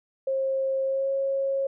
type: tone with pitch glide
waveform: sine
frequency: 535 to 544.4 Hz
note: C5 to C#5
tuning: +38 to -31 cents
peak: -23 dBFS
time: 0.27-1.67 s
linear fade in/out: 5 ms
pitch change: +31 cents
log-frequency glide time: 0.84-1.1 s
effects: none